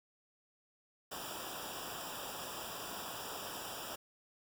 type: noise with comb filter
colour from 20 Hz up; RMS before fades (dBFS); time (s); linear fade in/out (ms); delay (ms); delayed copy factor
pink; -44; 1.11-3.96; 10; 0.47; -0.95
effects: none